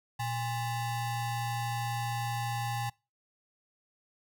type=ring-modulated tone; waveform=square; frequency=466.2 Hz; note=A#4; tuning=in tune; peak=-29 dBFS; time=0.19-2.9 s; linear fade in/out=10 ms; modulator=348 Hz; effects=noise-tail reverb RT60 0.3 s tail -26 dB re dry